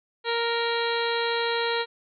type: harmonic tone with a mistuned harmonic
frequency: 466.2 Hz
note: A#4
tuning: in tune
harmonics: 1 / 2 / 3 / 4 / 5 / 6 / 7 / 8 / 9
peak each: -27 / -30 / -33 / -33 / -36 / -38 / -36 / -35 / -36 dBFS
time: 0.24-1.86 s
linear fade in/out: 50 ms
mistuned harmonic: 8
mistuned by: +78 cents
effects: none